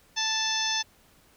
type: harmonic tone with a mistuned harmonic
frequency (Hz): 880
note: A5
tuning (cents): 0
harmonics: 1 / 2 / 3 / 4 / 5 / 6 / 7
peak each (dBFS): -34 / -33 / -36 / -31 / -37 / -31 / -32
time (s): 0.16-0.83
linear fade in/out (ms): 20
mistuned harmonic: 5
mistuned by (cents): -26
effects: pink hiss -60 dBFS RMS until 1.36 s